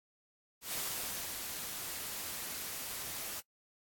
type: noise with ADSR envelope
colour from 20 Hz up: white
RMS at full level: -37 dBFS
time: 0.61-3.41 s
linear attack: 120 ms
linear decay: 590 ms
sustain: -4 dB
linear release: 16 ms
effects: noise-tail reverb RT60 0.1 s tail -24 dB re dry + AAC 64 kbps